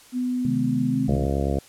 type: tone with pitch glide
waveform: sine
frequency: 250 to 260.2 Hz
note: B3 to C4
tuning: +21 to -9 cents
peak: -22 dBFS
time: 0.12-1.1 s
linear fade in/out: 50 ms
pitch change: +70 cents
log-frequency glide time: 0.89-0.97 s
type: chord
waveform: sine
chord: Ab major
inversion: first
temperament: equal with one note detuned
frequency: 130.81 / 155.56 / 212.6 Hz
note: C3 / Eb3 / Ab3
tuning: 0 / 0 / +41 cents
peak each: -27 / -29 / -27 dBFS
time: 0.45-1.25 s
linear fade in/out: 2 ms
type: harmonic tone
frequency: 69.3 Hz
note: C#2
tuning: in tune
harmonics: 1 / 2 / 3 / 4 / 5 / 6 / 7 / 8 / 9 / 10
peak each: -25 / -28 / -30 / -31 / -32 / -33 / -33 / -34 / -35 / -35 dBFS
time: 1.08-1.59 s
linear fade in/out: 5 ms
effects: white hiss -50 dBFS RMS until 1.68 s + low-pass 11000 Hz 12 dB/octave